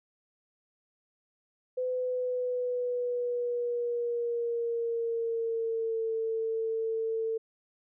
sine tone with pitch glide, 506 to 448.2 Hz, B4 to A4, +42 to +32 cents, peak -28 dBFS, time 1.77-7.38 s, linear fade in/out 10 ms, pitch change -210 cents, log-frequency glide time 1.89-6.12 s, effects none

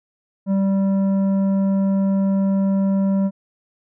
sine tone with tanh clipping, 194.8 Hz, G3, 11 cents flat, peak -17 dBFS, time 0.46-3.31 s, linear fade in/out 50 ms, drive 9 dB, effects none

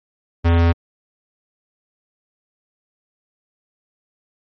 square tone, 84.5 Hz, E2, 43 cents sharp, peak -12 dBFS, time 0.44-0.73 s, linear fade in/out 20 ms, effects low-pass 3000 Hz 12 dB/octave + MP3 32 kbps

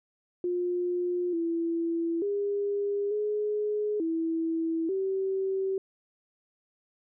sine tone with pitch steps, 355.1 / 334.2 / 405 / 420.1 / 327.1 / 384.3 Hz, F4 / E4 / G#4 / G#4 / E4 / G4, +29 / +24 / -43 / +20 / -13 / -34 cents, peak -26 dBFS, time 0.44-5.78 s, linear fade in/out 2 ms, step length 890 ms, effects none

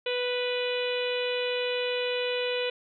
harmonic tone, 493.9 Hz, B4, in tune, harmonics 1 / 2 / 3 / 4 / 5 / 6 / 7 / 8, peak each -28 / -42 / -40 / -41 / -35 / -36 / -39 / -41 dBFS, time 0.06-2.7 s, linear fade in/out 5 ms, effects none

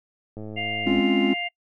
click train, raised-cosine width 2 ms, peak -24 dBFS, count 68, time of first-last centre 0.37-0.996 s, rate 107 Hz
harmonic tone, 700 Hz, F5, 4 cents sharp, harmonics 1 / 3 / 4, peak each -33 / -29 / -30 dBFS, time 0.56-1.49 s, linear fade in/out 20 ms
triangle chord, Db major seventh, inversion second, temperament equal, 207.7 / 261.6 / 277.2 / 349.2 Hz, Ab3 / C4 / Db4 / F4, 0 / 0 / 0 / 0 cents, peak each -22 dBFS, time 0.86-1.34 s, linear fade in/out 10 ms
effects noise-tail reverb RT60 0.1 s tail -25 dB re dry

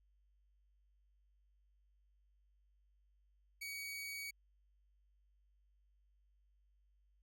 sawtooth tone, 2255 Hz, C#7, 29 cents sharp, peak -40 dBFS, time 3.61-4.31 s, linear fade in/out 10 ms, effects added 50 Hz sine -70 dBFS peak until 7.22 s

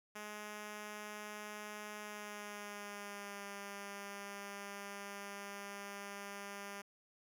5% pulse tone with pitch glide, 210 to 200.7 Hz, G#3 to G3, +19 to +41 cents, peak -34 dBFS, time 0.15-6.82 s, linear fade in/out 10 ms, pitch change -78 cents, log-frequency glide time 2-3.46 s, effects none

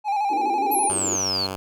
triangle tone with vibrato, 820 Hz, G#5, 22 cents flat, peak -18 dBFS, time 0.04-0.93 s, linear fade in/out 50 ms, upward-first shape square, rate 12 Hz, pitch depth 52 cents each way
white band-pass noise, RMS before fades -31 dBFS, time 0.3-1.16 s, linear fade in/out 10 ms, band 270 to 420 Hz, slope 48 dB/octave
sine exponential sweep, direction down, 11890 to 4169 Hz, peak -22 dBFS, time 0.71-1.47 s, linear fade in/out 10 ms
5% pulse tone, 95.3 Hz, G2, 48 cents flat, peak -17 dBFS, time 0.9-1.56 s, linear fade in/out 0 ms
effects none

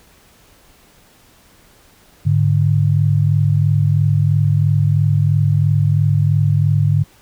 sine tone pair together, 103.8 / 146.8 Hz, G#2 / D3, 0 / 0 cents, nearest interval tritone, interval 600 cents, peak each -14 dBFS, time 2.25-7.04 s, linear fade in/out 20 ms, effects pink hiss -50 dBFS RMS until 7.21 s

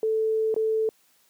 sine tone with dropouts, 440 Hz, A4, in tune, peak -21 dBFS, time 0.03-0.89 s, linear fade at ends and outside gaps 1 ms, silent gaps 0.542-0.563 s, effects white hiss -63 dBFS RMS until 1.29 s + high-pass 150 Hz 12 dB/octave

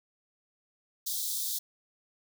white high-pass noise, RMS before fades -33 dBFS, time 1.06-1.59 s, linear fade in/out 10 ms, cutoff 3400 Hz, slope 96 dB/octave, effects none

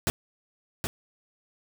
pink noise with echo, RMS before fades -25 dBFS, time 0.07-0.1 s, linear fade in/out 0 ms, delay 770 ms, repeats 1, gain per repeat -5 dB, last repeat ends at 0.87 s, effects none

